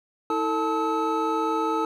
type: tone cluster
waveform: triangle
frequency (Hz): 323 / 447.7 / 873 / 1288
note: E4 / A4 / A5 / E6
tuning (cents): -35 / +30 / -14 / -41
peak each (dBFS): -26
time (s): 0.3-1.85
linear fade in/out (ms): 2
effects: none